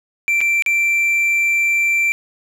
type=tone with dropouts; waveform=triangle; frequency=2349 Hz; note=D7; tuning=in tune; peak=-12 dBFS; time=0.28-2.12 s; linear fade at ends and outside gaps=0 ms; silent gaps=0.406-0.413 / 0.623-0.662 s; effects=none